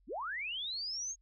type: linear sweep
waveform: sine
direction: up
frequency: 178.2 to 6645 Hz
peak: -36 dBFS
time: 0.07-1.16 s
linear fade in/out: 50 ms
effects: added 45 Hz sine -65 dBFS peak until 1.21 s